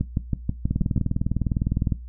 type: two click trains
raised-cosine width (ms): 5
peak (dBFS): -10 / -10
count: 7 / 25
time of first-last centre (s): 0.01-0.978 / 0.71-1.922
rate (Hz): 6.2 / 19.8
effects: noise-tail reverb RT60 0.2 s tail -17 dB re dry + added 60 Hz sine -35 dBFS peak until 2.08 s